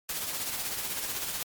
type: noise with tremolo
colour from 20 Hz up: white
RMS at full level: -32 dBFS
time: 0.09-1.43 s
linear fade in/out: 2 ms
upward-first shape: sine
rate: 16 Hz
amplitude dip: 40%
effects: MP3 96 kbps